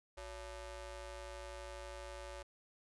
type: ring-modulated tone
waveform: sawtooth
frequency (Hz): 311.1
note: D#4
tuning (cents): 0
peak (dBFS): -39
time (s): 0.17-2.43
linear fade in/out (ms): 10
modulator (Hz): 255
effects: resampled to 24000 Hz